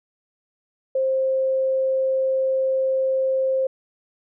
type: tone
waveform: sine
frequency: 528 Hz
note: C5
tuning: 16 cents sharp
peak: -18 dBFS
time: 0.95-3.67 s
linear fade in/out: 5 ms
effects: none